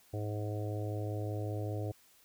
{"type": "harmonic tone", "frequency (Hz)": 105.1, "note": "G#2", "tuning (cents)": 21, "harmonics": [1, 3, 4, 5, 6, 7], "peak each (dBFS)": [-35, -43, -44, -45, -47, -49], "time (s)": [0.13, 1.92], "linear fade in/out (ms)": 10, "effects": ["white hiss -64 dBFS RMS until 2.24 s"]}